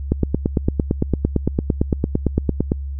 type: click train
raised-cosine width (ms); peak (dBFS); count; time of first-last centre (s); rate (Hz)
3; -3; 24; 0.12-2.719; 8.85
effects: added 69 Hz sine -24 dBFS peak until 2.99 s